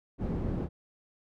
white low-pass noise, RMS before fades -32 dBFS, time 0.18-0.69 s, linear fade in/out 50 ms, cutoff 230 Hz, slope 12 dB/octave, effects none

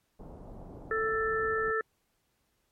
pink low-pass noise, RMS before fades -46 dBFS, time 0.19-1.72 s, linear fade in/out 10 ms, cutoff 820 Hz, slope 24 dB/octave
harmonic tone, 441.8 Hz, A4, 7 cents sharp, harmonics 1 / 3 / 4, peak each -30 / -32 / -32 dBFS, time 0.91-1.81 s, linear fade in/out 2 ms
effects pink hiss -75 dBFS RMS until 2.71 s + MP3 64 kbps

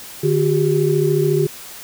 sine tone cluster, 150.1 / 366.1 / 400.1 Hz, D3 / F#4 / G4, +38 / -18 / +35 cents, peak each -18 dBFS, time 0.23-1.47 s, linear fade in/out 10 ms, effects white hiss -36 dBFS RMS until 1.83 s

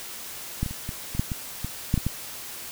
clicks, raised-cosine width 5 ms, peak -12 / -19 / -23 / -19 / -21 / -10 / -16 / -17 / -8 / -12 / -12 dBFS, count 11, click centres 0.63 / 0.662 / 0.71 / 0.891 / 1.15 / 1.195 / 1.318 / 1.646 / 1.941 / 1.977 / 2.066 s, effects white hiss -38 dBFS RMS until 2.71 s

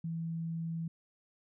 sine tone, 164.81 Hz, E3, in tune, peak -34 dBFS, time 0.04-0.88 s, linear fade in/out 5 ms, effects none

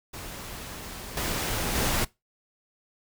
pink noise with level steps, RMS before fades -39 / -29 / -26 dBFS, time 0.13-2.05 s, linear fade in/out 10 ms, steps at 1.17 / 1.75 s, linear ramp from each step 2 ms, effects noise-tail reverb RT60 0.2 s tail -21 dB re dry

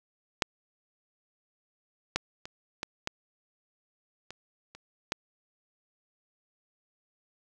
clicks, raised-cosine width 0.2 ms, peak -6 / -9 / -23 / -15 / -13 / -24 / -29 / -11 dBFS, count 8, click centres 0.422 / 2.16 / 2.455 / 2.831 / 3.074 / 4.306 / 4.75 / 5.121 s, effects none

